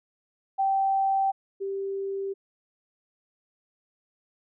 sine tone pair in turn, 778 / 391.8 Hz, G5 / G4, -13 / -1 cents, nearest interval octave, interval 1188 cents, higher first, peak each -21 / -28 dBFS, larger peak first, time 0.58-1.32 / 1.6-2.34 s, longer neither, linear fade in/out 20 ms, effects none

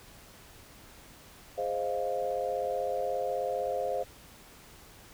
sine chord, F minor seventh, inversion first, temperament equal, 415.3 / 523.3 / 622.3 / 698.5 Hz, Ab4 / C5 / Eb5 / F5, 0 / 0 / 0 / 0 cents, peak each -38 / -32 / -36 / -34 dBFS, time 1.57-4.04 s, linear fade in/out 20 ms, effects pink hiss -53 dBFS RMS until 5.13 s

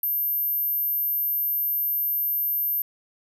sine tone, 12980 Hz, G#9, 41 cents flat, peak -22 dBFS, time 0.03-2.82 s, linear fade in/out 2 ms, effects none

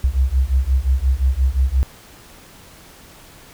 sine beating tone pair, 63 / 68.7 Hz, B1 / C#2, +35 / -15 cents, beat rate 5.7 Hz, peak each -17 dBFS, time 0.04-1.83 s, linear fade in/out 0 ms, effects pink hiss -44 dBFS RMS until 3.53 s

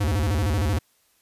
square tone with vibrato, 87.7 Hz, F2, 8 cents sharp, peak -21 dBFS, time 0-0.79 s, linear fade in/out 10 ms, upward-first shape square, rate 13 Hz, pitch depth 270 cents each way, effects white hiss -64 dBFS RMS until 1.21 s + resampled to 32000 Hz

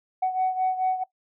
sine beating tone pair, 746 / 750.6 Hz, F#5 / F#5, +14 / +25 cents, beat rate 4.6 Hz, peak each -22 / -27 dBFS, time 0.22-1.04 s, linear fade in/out 10 ms, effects noise-tail reverb RT60 0.1 s tail -19 dB re dry + tanh soft clip ceiling -17 dBFS

